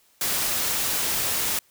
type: noise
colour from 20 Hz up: white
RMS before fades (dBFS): -25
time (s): 0.21-1.59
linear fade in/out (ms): 2
effects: white hiss -61 dBFS RMS until 1.7 s